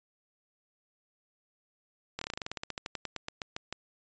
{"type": "slowing click train", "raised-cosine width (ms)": 0.2, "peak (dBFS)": -18, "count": 22, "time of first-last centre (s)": [2.19, 3.726], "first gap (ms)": 24, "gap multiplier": 1.1, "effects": ["resampled to 16000 Hz"]}